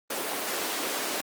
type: high-pass noise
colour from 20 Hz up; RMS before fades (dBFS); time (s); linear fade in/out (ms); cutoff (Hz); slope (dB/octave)
pink; -31; 0.1-1.21; 5; 280; 24
effects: Opus 24 kbps